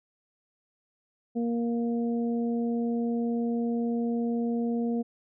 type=harmonic tone; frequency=234.5 Hz; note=A#3; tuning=11 cents sharp; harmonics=1 / 2 / 3; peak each=-26 / -33 / -41 dBFS; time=1.35-5.03 s; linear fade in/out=20 ms; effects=none